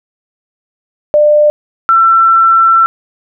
sine tone pair in turn, 597 / 1343.7 Hz, D5 / E6, +28 / +33 cents, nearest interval octave + major second, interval 1405 cents, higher second, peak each -4 dBFS, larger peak neither, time 1.14-1.5 / 1.89-2.86 s, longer second, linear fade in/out 0 ms, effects none

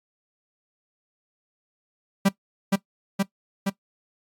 45% pulse tone with echo, 196 Hz, G3, in tune, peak -15 dBFS, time 2.25-2.29 s, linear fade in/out 10 ms, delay 470 ms, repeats 3, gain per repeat -2 dB, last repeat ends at 3.7 s, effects noise-tail reverb RT60 0.1 s tail -18 dB re dry + AAC 64 kbps

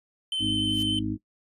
triangle tone with vibrato, 3073 Hz, G7, 35 cents flat, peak -24 dBFS, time 0.32-0.99 s, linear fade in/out 2 ms, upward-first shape triangle, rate 10 Hz, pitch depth 11 cents each way
harmonic tone, 51.91 Hz, G#1, in tune, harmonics 1 / 2 / 4 / 5 / 6, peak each -40 / -33 / -34 / -32 / -30 dBFS, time 0.39-1.18 s, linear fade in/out 50 ms
blue noise with exponential growth, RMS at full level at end -39 dBFS, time 0.59-0.83 s, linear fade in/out 5 ms, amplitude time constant 52 ms
effects noise-tail reverb RT60 0.1 s tail -19 dB re dry + resampled to 32000 Hz

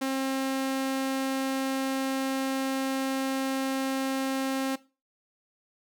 sawtooth tone, 267.1 Hz, C4, 36 cents sharp, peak -23 dBFS, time 0.01-4.76 s, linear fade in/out 10 ms, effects noise-tail reverb RT60 0.3 s tail -18 dB re dry

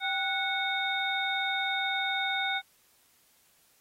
harmonic tone with a mistuned harmonic, 736 Hz, F#5, 9 cents flat, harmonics 1 / 2 / 3 / 5, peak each -33 / -33 / -33 / -33 dBFS, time 0-2.62 s, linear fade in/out 50 ms, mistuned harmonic 1, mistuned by +99 cents, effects white hiss -65 dBFS RMS until 3.8 s + AAC 48 kbps

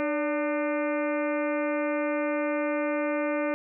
harmonic tone with a mistuned harmonic, 300 Hz, D4, 37 cents sharp, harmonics 1 / 2 / 3 / 4 / 5 / 6 / 7 / 8 / 9, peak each -29 / -28 / -39 / -37 / -39 / -42 / -39 / -40 / -52 dBFS, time 0-3.54 s, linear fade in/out 0 ms, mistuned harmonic 2, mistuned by -54 cents, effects none

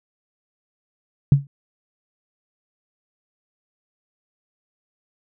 sine tone with exponential decay, 140 Hz, C#3, 18 cents sharp, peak -5 dBFS, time 1.32-1.47 s, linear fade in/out 2 ms, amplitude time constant 31 ms, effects none

